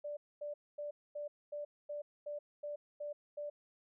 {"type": "tone bursts", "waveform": "sine", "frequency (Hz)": 587.3, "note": "D5", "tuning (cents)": 0, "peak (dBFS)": -39, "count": 10, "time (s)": [0.04, 3.5], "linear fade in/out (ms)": 10, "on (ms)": 130, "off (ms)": 240, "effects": []}